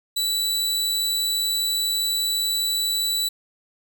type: tone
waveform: sawtooth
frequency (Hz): 3951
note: B7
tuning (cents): 0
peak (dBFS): -18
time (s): 0.16-3.29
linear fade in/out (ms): 10
effects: none